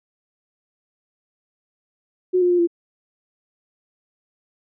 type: tone with pitch steps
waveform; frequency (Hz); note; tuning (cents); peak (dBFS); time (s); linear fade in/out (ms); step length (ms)
sine; 365.9 / 355.9 / 353.1 / 342.5; F#4 / F4 / F4 / F4; -19 / +33 / +19 / -34; -14; 2.33-2.674; 20; 86
effects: none